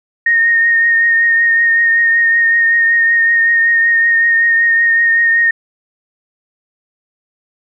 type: tone with vibrato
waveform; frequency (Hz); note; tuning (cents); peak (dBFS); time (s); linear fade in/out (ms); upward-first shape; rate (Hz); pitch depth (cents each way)
sine; 1848; A#6; -16; -8; 0.26-5.51; 5; triangle; 5.3; 23
effects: none